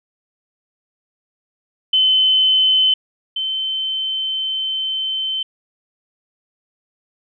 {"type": "tone pair in turn", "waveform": "sine", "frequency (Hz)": [3053, 3081], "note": ["G7", "G7"], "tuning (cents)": [-46, -31], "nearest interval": "unison", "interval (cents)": 15, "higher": "second", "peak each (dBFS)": [-11, -19], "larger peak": "first", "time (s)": [[1.93, 2.94], [3.36, 5.43]], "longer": "second", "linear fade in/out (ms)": 5, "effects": []}